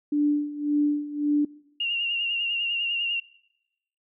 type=tone with tremolo; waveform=sine; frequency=293.7 Hz; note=D4; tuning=in tune; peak=-18 dBFS; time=0.12-1.45 s; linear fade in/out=5 ms; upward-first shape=sine; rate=1.8 Hz; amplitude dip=80%
type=tone with vibrato; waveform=sine; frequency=2794 Hz; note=F7; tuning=in tune; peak=-24 dBFS; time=1.8-3.2 s; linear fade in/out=5 ms; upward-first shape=sine; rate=10 Hz; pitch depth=41 cents each way
effects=noise-tail reverb RT60 0.9 s tail -23 dB re dry